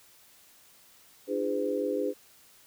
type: tone cluster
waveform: sine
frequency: 296.2 / 341.7 / 408.7 / 507 Hz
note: D4 / F4 / G#4 / B4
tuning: +15 / -38 / -28 / +45 cents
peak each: -33 / -38 / -31 / -31 dBFS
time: 1.27-2.14 s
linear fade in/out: 50 ms
effects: white hiss -58 dBFS RMS until 2.66 s